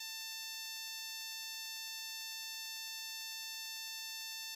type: tone with band-pass filter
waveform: 10% pulse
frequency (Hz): 891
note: A5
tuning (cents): +22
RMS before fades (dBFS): -45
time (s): 0-4.55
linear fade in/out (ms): 5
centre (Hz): 7100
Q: 0.84
effects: none